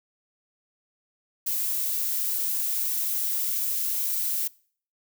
violet noise, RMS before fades -27 dBFS, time 1.46-4.48 s, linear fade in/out 10 ms, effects noise-tail reverb RT60 0.5 s tail -23 dB re dry

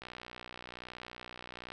click train, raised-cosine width 0.3 ms, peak -28 dBFS, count 105, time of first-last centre 0.02-1.719 s, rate 61.2 Hz, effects none

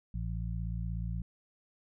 harmonic tone, 56.6 Hz, A1, 50 cents sharp, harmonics 1 / 2 / 3, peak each -35 / -38 / -40 dBFS, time 0.14-1.22 s, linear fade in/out 5 ms, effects none

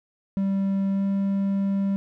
triangle tone with pitch glide, 195.2 to 196.78 Hz, G3 to G3, -7 to +7 cents, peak -19 dBFS, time 0.37-1.96 s, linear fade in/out 0 ms, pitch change +14 cents, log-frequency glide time 0.91-1.04 s, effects none

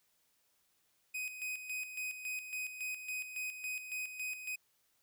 45% pulse tone with tremolo, 2507 Hz, D#7, 12 cents sharp, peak -37 dBFS, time 1.14-4.56 s, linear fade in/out 10 ms, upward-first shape square, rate 3.6 Hz, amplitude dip 60%, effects white hiss -75 dBFS RMS until 5.02 s

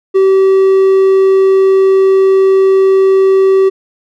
triangle tone, 384.4 Hz, G4, 34 cents flat, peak -3 dBFS, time 0.14-3.7 s, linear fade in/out 20 ms, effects none

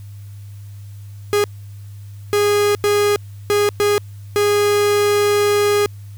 45% pulse tone bursts at uneven times, 412 Hz, G#4, 14 cents flat, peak -13 dBFS, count 6, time 1.33-1.44 / 2.33-2.75 / 2.84-3.16 / 3.5-3.69 / 3.8-3.98 / 4.36-5.86 s, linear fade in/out 0 ms, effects added 101 Hz sine -32 dBFS peak until 6.17 s + white hiss -53 dBFS RMS until 6.17 s

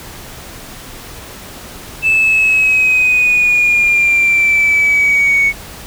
sine exponential sweep, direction down, 2637 to 2217 Hz, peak -7 dBFS, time 2.02-5.53 s, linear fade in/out 50 ms, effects tanh soft clip ceiling -5 dBFS + pink hiss -32 dBFS RMS until 5.86 s

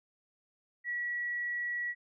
sine tone, 1931 Hz, B6, 39 cents flat, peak -32 dBFS, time 0.84-1.95 s, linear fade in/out 50 ms, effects none

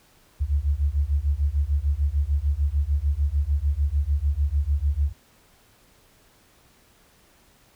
sine beating tone pair, 68.7 / 75.4 Hz, C#2 / D2, -15 / +46 cents, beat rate 6.7 Hz, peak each -23 dBFS, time 0.4-5.13 s, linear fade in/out 20 ms, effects pink hiss -58 dBFS RMS until 7.75 s

